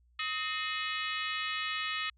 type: harmonic tone with a mistuned harmonic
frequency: 422.3 Hz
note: G#4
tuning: 29 cents sharp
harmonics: 3 / 4 / 5 / 6 / 7 / 8 / 9 / 10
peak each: -38 / -39 / -42 / -39 / -41 / -41 / -47 / -48 dBFS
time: 0.19-2.1 s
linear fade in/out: 5 ms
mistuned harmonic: 4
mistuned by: +140 cents
effects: added 60 Hz sine -63 dBFS peak until 2.17 s